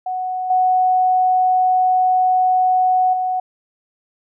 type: tone with level steps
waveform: sine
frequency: 740 Hz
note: F#5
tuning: in tune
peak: -20 / -12 / -17 dBFS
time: 0.06-3.4 s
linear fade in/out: 5 ms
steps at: 0.5 / 3.13 s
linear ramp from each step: 5 ms
effects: none